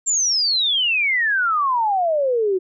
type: exponential sweep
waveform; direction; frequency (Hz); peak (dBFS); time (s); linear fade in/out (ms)
sine; down; 7459 to 360.7; -16; 0.06-2.59; 20
effects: none